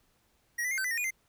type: tone with pitch steps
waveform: square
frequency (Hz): 1896 / 1995 / 2126 / 1540 / 1994 / 1849 / 2451 / 2083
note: A#6 / B6 / C7 / G6 / B6 / A#6 / D#7 / C7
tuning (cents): +29 / +17 / +27 / -31 / +16 / -15 / -27 / -8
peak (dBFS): -30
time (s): 0.58-1.108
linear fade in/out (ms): 10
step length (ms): 66
effects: pink hiss -70 dBFS RMS until 1.28 s